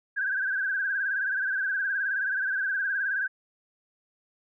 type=tone with vibrato; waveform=sine; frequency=1575 Hz; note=G6; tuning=8 cents sharp; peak=-25 dBFS; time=0.16-3.28 s; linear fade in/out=20 ms; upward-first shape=sine; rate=19 Hz; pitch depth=81 cents each way; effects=none